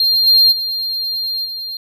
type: tone with level steps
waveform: triangle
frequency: 4197 Hz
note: C8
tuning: 5 cents sharp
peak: -10 / -6 / -17 / -22 dBFS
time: 0-1.77 s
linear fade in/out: 2 ms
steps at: 0.26 / 0.51 / 1.44 s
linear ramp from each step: 20 ms
effects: none